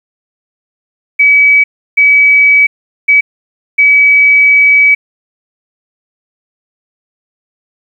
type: tone bursts at uneven times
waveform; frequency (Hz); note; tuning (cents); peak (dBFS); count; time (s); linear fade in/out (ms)
sine; 2281; C#7; +49; -3; 4; 1.19-1.64 / 1.97-2.67 / 3.08-3.21 / 3.78-4.95; 10
effects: 7-bit